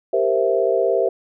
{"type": "chord", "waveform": "sine", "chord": "C dominant seventh", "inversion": "second", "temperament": "equal with one note detuned", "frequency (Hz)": [392, 466.2, 523.3, 661.9], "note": ["G4", "Bb4", "C5", "E5"], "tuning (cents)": [0, 0, 0, 7], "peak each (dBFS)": -21, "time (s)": [0.13, 1.09], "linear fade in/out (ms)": 5, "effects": []}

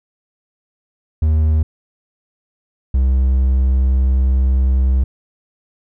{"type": "tone pair in turn", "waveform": "triangle", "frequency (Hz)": [77.78, 65.12], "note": ["D#2", "C2"], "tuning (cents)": [0, -8], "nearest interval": "minor third", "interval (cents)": 308, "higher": "first", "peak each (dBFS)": -9, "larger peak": "neither", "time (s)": [[1.22, 1.63], [2.94, 5.04]], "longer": "second", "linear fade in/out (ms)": 5, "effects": []}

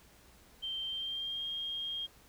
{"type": "tone with pitch glide", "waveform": "sine", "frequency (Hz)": [3136, 3230], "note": ["G7", "G#7"], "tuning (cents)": [0, -49], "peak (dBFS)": -35, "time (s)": [0.62, 2.07], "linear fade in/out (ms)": 20, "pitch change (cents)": 51, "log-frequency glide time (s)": [0.86, 1.45], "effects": ["added 60 Hz sine -67 dBFS peak until 2.28 s", "pink hiss -61 dBFS RMS until 2.28 s"]}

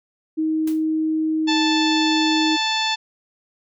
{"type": "tone", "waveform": "sine", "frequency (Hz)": 315, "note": "D#4", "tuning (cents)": 21, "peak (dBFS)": -18, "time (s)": [0.37, 2.57], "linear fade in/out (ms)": 20}
{"type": "noise with exponential decay", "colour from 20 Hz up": "white", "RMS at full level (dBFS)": -34, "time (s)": [0.67, 0.85], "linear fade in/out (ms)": 5, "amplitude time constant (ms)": 38}
{"type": "harmonic tone", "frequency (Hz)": 880, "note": "A5", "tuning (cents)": 0, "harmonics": [1, 2, 3, 4, 5, 6, 7, 8], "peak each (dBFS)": [-24, -28, -27, -24, -27, -33, -40, -38], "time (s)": [1.47, 2.96], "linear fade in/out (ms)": 20}
{"effects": []}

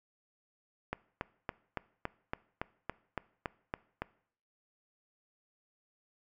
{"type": "click train", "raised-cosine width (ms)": 0.5, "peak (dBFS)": -19, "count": 12, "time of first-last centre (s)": [0.93, 4.02], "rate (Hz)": 3.56, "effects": ["noise-tail reverb RT60 0.6 s tail -21 dB re dry"]}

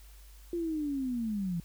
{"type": "linear sweep", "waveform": "sine", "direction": "down", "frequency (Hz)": [349.2, 164.81], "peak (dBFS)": -30, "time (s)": [0.53, 1.6], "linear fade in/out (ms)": 2, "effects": ["added 50 Hz sine -50 dBFS peak until 1.64 s", "white hiss -60 dBFS RMS until 1.64 s"]}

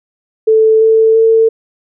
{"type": "tone with pitch steps", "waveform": "sine", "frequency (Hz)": [440, 444.3, 448.7], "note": ["A4", "A4", "A4"], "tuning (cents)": [0, 17, 34], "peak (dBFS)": -5, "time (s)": [0.47, 1.49], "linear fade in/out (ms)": 10, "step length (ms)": 340, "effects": []}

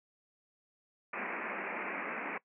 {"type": "band-pass noise", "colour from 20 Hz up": "white", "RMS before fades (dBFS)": -39, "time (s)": [1.13, 2.38], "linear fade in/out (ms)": 5, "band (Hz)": [180, 2500], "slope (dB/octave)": 96, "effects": ["noise-tail reverb RT60 0.1 s tail -21 dB re dry"]}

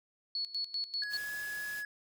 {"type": "tone with tremolo", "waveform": "sine", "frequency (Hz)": 4395, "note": "C#8", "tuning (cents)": -16, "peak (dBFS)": -32, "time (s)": [0.35, 1.17], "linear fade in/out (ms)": 2, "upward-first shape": "square", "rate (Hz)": 5.1, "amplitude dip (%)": 80}
{"type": "tone with pitch glide", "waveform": "triangle", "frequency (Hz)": [1677, 1687.7], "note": ["G#6", "G#6"], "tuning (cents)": [16, 27], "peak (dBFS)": -35, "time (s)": [1.02, 1.85], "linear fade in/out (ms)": 2, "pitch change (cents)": 11, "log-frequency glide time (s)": [1.16, 1.31]}
{"type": "noise", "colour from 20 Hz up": "white", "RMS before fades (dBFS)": -48, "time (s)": [1.09, 1.84], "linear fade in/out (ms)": 50}
{"effects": []}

